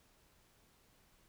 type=silence; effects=pink hiss -69 dBFS RMS until 1.28 s